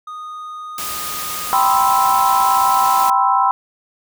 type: tone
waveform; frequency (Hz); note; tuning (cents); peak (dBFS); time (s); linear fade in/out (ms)
triangle; 1237; D#6; -10; -26; 0.07-1.77; 5
type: noise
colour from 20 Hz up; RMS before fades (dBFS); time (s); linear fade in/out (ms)
white; -26; 0.78-3.1; 2
type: chord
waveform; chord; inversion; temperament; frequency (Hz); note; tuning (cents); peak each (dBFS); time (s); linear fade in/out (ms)
sine; C major seventh; second; equal; 784 / 987.8 / 1046.5 / 1318.5; G5 / B5 / C6 / E6; 0 / 0 / 0 / 0; -17 / -16 / -18 / -19; 1.53-3.51; 0
effects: none